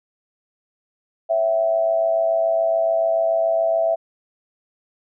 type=tone with amplitude modulation; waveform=sine; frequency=660 Hz; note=E5; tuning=2 cents sharp; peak=-13 dBFS; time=1.29-3.96 s; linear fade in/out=20 ms; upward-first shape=sine; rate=107 Hz; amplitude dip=65%; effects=none